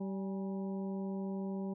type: harmonic tone with a mistuned harmonic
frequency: 193.3 Hz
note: G3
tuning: 24 cents flat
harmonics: 1 / 2 / 3 / 4 / 5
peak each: -36 / -43 / -49 / -53 / -55 dBFS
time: 0-1.74 s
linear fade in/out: 10 ms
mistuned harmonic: 4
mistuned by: +84 cents
effects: none